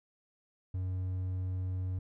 triangle tone, 92.5 Hz, F#2, in tune, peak -30 dBFS, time 0.74-1.99 s, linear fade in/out 5 ms, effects none

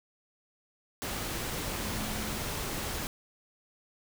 sine tone in noise, 215 Hz, A3, 40 cents flat, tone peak -40 dBFS, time 1.83-2.37 s, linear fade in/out 0 ms, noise pink, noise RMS -35 dBFS, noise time 1.02-3.07 s, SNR -8 dB, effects none

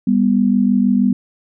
sine tone pair together, 199.4 / 245.7 Hz, G3 / B3, +30 / -9 cents, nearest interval major third, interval 361 cents, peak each -14 dBFS, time 0.07-1.13 s, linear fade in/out 5 ms, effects none

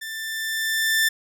sawtooth tone with level ramp, 1776 Hz, A6, 16 cents sharp, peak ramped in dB -28 to -13 dBFS, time 0.01-1.09 s, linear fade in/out 10 ms, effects none

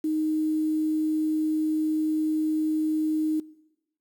sine tone with quantisation, 311.1 Hz, D#4, in tune, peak -23 dBFS, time 0.04-3.4 s, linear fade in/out 5 ms, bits 8, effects noise-tail reverb RT60 1.0 s tail -21 dB re dry

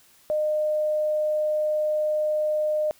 sine tone, 610 Hz, D#5, 34 cents flat, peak -21 dBFS, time 0.3-2.91 s, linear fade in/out 0 ms, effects white hiss -57 dBFS RMS until 2.99 s

